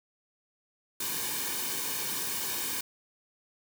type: noise with comb filter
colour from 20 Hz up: white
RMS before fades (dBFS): -33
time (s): 1-2.81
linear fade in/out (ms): 5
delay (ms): 1.5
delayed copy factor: -0.7
effects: none